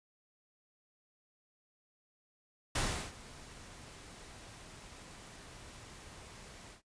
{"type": "noise with ADSR envelope", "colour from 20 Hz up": "pink", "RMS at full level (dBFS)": -32, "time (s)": [2.75, 6.82], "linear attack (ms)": 7, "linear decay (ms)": 360, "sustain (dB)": -20, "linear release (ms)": 110, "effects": ["noise-tail reverb RT60 0.1 s tail -17 dB re dry", "resampled to 22050 Hz"]}